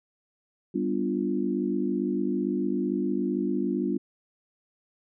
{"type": "chord", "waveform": "sine", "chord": "G dominant seventh", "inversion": "none", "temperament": "equal", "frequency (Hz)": [196, 246.9, 293.7, 349.2], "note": ["G3", "B3", "D4", "F4"], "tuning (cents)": [0, 0, 0, 0], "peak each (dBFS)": -30, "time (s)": [0.74, 3.98], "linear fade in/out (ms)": 10, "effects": []}